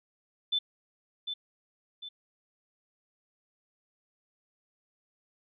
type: tone with echo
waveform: sine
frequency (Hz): 3520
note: A7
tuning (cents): 0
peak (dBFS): -25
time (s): 0.52-0.59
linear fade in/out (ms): 10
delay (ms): 750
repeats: 2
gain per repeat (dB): -7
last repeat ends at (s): 2.09
effects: none